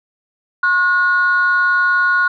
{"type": "tone pair together", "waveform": "sine", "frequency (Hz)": [1084, 1447], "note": ["C#6", "F#6"], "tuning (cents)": [-39, -39], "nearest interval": "perfect fourth", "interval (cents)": 500, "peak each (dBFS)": [-17, -11], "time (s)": [0.63, 2.28], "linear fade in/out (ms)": 5, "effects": ["tanh soft clip ceiling -7 dBFS"]}